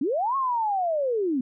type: linear two-way sweep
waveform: sine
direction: up then down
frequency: 239.7 to 1105 to 239.7 Hz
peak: -22 dBFS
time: 0.01-1.41 s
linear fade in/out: 5 ms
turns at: 0.36 s
effects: none